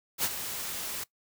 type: noise with ADSR envelope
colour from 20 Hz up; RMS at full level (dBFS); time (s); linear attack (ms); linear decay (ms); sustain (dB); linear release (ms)
white; -26; 0.18-1.04; 57; 48; -10; 8
effects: noise-tail reverb RT60 0.1 s tail -20 dB re dry